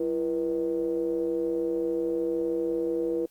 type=ring-modulated tone; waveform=triangle; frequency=73.42 Hz; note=D2; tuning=in tune; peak=-20 dBFS; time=0-3.26 s; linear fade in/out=5 ms; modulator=410 Hz; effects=white hiss -65 dBFS RMS until 3.3 s + Opus 32 kbps